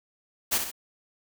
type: noise with echo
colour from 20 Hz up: white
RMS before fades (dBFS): -24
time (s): 0.51-0.59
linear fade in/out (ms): 20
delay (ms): 63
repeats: 2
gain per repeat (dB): -6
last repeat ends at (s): 0.716
effects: none